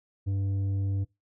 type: tone with tanh clipping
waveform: sine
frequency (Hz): 98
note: G2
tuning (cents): 0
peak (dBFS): -27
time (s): 0.26-1.05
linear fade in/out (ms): 20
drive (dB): 7
effects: noise-tail reverb RT60 0.2 s tail -21 dB re dry